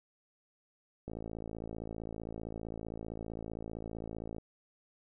click train, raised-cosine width 2 ms, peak -28 dBFS, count 184, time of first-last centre 1.08-4.383 s, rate 55.4 Hz, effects none

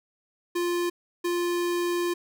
square tone pair in turn, 349.2 / 349.2 Hz, F4 / F4, 0 / 0 cents, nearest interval unison, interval 0 cents, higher neither, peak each -25 dBFS, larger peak neither, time 0.55-0.9 / 1.24-2.14 s, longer second, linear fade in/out 10 ms, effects none

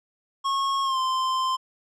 square tone with pitch glide, 1092 to 1040.9 Hz, C#6 to C6, -26 to -9 cents, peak -23 dBFS, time 0.44-1.57 s, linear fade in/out 20 ms, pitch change -83 cents, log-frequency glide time 0.83-0.99 s, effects low-pass 6000 Hz 12 dB/octave

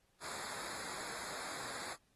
pink noise with comb filter, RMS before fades -45 dBFS, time 0.2-1.97 s, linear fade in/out 50 ms, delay 0.34 ms, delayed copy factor -0.95, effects pink hiss -75 dBFS RMS until 2.15 s + AAC 32 kbps

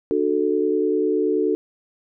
sine chord, D major, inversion none, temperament equal with one note detuned, 299.5 / 370 / 440 Hz, D4 / F#4 / A4, +34 / 0 / 0 cents, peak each -23 / -22 / -21 dBFS, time 0.11-1.55 s, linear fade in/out 0 ms, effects none

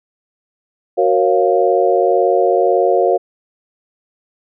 sine chord, Gb major seventh, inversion none, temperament equal with one note detuned, 370 / 466.2 / 548 / 698.5 Hz, Gb4 / Bb4 / Db5 / F5, 0 / 0 / -20 / 0 cents, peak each -16 dBFS, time 0.97-3.18 s, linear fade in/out 20 ms, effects none

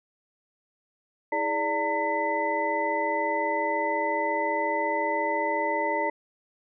sine tone cluster, 323.8 / 418.2 / 582 / 909 / 2003 Hz, E4 / G#4 / D5 / A#5 / B6, -31 / +12 / -16 / -44 / +24 cents, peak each -34 / -34 / -30 / -27 / -31 dBFS, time 1.32-6.1 s, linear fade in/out 5 ms, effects none

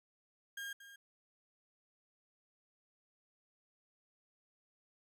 35% pulse tone with echo, 1616 Hz, G#6, 48 cents flat, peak -40 dBFS, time 0.57-0.73 s, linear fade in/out 5 ms, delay 230 ms, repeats 1, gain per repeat -12 dB, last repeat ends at 0.96 s, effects none

